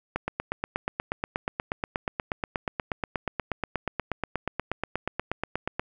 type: click train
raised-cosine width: 0.5 ms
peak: -12 dBFS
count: 48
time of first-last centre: 0.16-5.795 s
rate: 8.34 Hz
effects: none